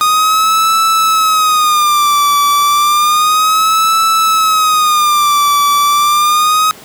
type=tone with vibrato; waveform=45% pulse; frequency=1233 Hz; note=D#6; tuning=16 cents flat; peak=-8 dBFS; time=0.01-6.71 s; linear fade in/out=0 ms; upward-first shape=sine; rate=0.31 Hz; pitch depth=110 cents each way; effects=pink hiss -35 dBFS RMS until 6.84 s + high-pass 150 Hz 12 dB/octave